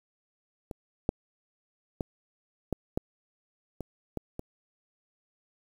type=clicks; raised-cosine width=2 ms; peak=-24 / -11 / -17 / -15 / -14 / -22 / -19 / -22 dBFS; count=8; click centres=0.712 / 1.091 / 2.008 / 2.727 / 2.975 / 3.807 / 4.173 / 4.394 s; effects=8-bit